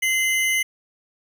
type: tone pair together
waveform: square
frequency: 2070 / 2960 Hz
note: C7 / F#7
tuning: -19 / 0 cents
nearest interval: tritone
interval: 619 cents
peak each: -20 / -27 dBFS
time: 0.02-0.63 s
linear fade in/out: 10 ms
effects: none